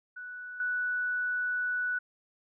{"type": "tone with level steps", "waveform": "sine", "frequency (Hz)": 1480, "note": "F#6", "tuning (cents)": 0, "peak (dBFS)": [-39, -28], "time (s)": [0.16, 1.99], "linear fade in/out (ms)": 10, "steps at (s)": 0.6, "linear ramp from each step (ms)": 2, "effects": []}